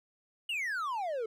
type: exponential sweep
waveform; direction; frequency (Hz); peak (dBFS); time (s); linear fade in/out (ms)
triangle; down; 2960 to 427; -30; 0.49-1.26; 5
effects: none